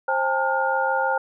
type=tone cluster; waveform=sine; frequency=529 / 810 / 896 / 1422 Hz; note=C5 / G#5 / A5 / F6; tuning=+19 / -43 / +31 / +31 cents; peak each=-25 dBFS; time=0.08-1.18 s; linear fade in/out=5 ms; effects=none